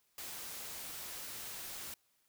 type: noise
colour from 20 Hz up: white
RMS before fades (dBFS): -45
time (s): 0.18-1.94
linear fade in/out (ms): 2
effects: white hiss -75 dBFS RMS until 2.28 s